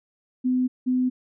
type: tone pair in turn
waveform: sine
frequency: 253.5 / 253.5 Hz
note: B3 / B3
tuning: +45 / +45 cents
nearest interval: unison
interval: 0 cents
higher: neither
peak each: -19 dBFS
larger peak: neither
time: 0.44-0.68 / 0.86-1.1 s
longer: neither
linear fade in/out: 20 ms
effects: none